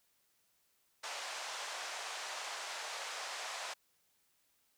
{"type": "band-pass noise", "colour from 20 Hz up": "pink", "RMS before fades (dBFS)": -43, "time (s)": [1.03, 3.74], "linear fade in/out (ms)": 10, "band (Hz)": [640, 7800], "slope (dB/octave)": 24, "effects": ["white hiss -75 dBFS RMS until 4.77 s"]}